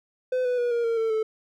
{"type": "tone with pitch steps", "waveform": "triangle", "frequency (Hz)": [508, 495.5, 483.4, 471.5, 460, 448.7, 437.7], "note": ["B4", "B4", "B4", "A#4", "A#4", "A4", "A4"], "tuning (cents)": [49, 6, -37, 20, -23, 34, -9], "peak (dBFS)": -20, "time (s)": [0.32, 1.23], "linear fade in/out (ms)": 5, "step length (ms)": 130, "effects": []}